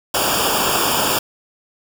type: noise with comb filter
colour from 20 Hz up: pink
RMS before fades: -18 dBFS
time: 0.14-1.19 s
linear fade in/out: 5 ms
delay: 0.49 ms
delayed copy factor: -1
effects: none